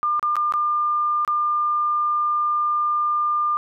sine tone with dropouts, 1200 Hz, D6, 37 cents sharp, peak -18 dBFS, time 0.03-3.57 s, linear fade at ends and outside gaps 0 ms, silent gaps 0.195-0.228 / 0.356-0.366 / 0.523-0.538 / 1.249-1.277 s, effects none

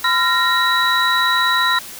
sine tone cluster, 1014 / 1378 / 1863 / 3920 Hz, B5 / F6 / A#6 / B7, +45 / -24 / -2 / -14 cents, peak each -19 dBFS, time 0.04-1.79 s, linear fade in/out 5 ms, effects white hiss -34 dBFS RMS until 1.99 s

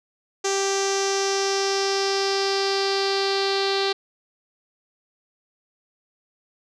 sawtooth tone with low-pass filter sweep, 392 Hz, G4, in tune, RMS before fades -23 dBFS, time 0.44-3.93 s, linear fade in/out 10 ms, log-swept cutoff 6400 to 4200 Hz, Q 5, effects none

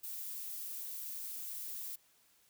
violet noise, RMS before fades -43 dBFS, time 0.03-1.96 s, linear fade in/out 10 ms, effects white hiss -69 dBFS RMS until 2.49 s

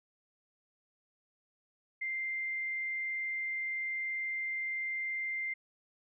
sine tone, 2093 Hz, C7, in tune, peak -33 dBFS, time 2.01-5.54 s, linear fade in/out 10 ms, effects none

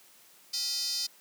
square tone with high-pass filter, 280.1 Hz, C#4, 18 cents sharp, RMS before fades -32 dBFS, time 0.53-1.07 s, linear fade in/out 10 ms, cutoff 4800 Hz, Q 6.1, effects white hiss -58 dBFS RMS until 1.2 s + high-pass 150 Hz 12 dB/octave

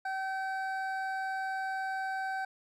triangle tone pair together, 766 / 1541.8 Hz, G5 / G6, -40 / -29 cents, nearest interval octave, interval 1211 cents, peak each -32 / -35 dBFS, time 0.05-2.45 s, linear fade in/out 5 ms, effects none

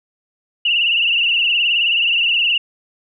sine tone with vibrato, 2794 Hz, F7, in tune, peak -13 dBFS, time 0.65-2.58 s, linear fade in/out 5 ms, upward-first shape triangle, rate 19 Hz, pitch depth 100 cents each way, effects none

